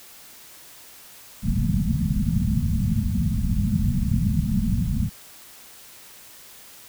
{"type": "low-pass noise", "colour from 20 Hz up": "white", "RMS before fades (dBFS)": -22, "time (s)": [1.42, 5.1], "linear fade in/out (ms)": 50, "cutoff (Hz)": 230, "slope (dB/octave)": 96, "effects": ["white hiss -46 dBFS RMS until 6.88 s"]}